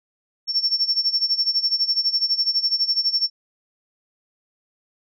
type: tone with tremolo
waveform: sine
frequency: 5440 Hz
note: F8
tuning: 46 cents flat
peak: -14 dBFS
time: 0.47-3.3 s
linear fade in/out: 50 ms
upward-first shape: sine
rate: 12 Hz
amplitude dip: 85%
effects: tanh soft clip ceiling -11 dBFS